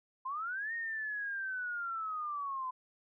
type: linear two-way sweep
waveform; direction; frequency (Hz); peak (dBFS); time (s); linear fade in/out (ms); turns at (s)
sine; up then down; 1011 to 1864.7 to 1011; -35; 0.25-2.71; 10; 0.74
effects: none